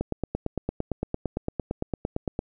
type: click train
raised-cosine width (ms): 2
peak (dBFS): -13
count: 22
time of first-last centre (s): 0.01-2.391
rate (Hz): 8.82
effects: none